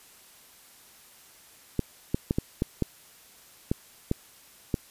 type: clicks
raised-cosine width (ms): 3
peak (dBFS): -11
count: 9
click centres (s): 1.793 / 2.145 / 2.309 / 2.385 / 2.621 / 2.823 / 3.715 / 4.114 / 4.742
effects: white hiss -54 dBFS RMS until 4.9 s + resampled to 32000 Hz